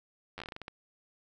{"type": "slowing click train", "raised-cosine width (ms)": 0.3, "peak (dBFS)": -25, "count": 11, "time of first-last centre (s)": [0.38, 0.681], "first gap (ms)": 10, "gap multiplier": 1.23, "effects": []}